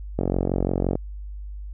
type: click train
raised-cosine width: 2 ms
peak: -9 dBFS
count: 36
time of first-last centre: 0.19-0.954 s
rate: 45.8 Hz
effects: added 50 Hz sine -32 dBFS peak until 1.73 s